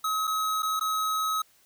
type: tone with dropouts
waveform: square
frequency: 1277 Hz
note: D#6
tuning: 45 cents sharp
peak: -26 dBFS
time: 0.04-1.42 s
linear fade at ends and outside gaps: 5 ms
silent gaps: 0.272-0.275 / 0.623-0.629 / 0.796-0.809 s
effects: white hiss -62 dBFS RMS until 1.65 s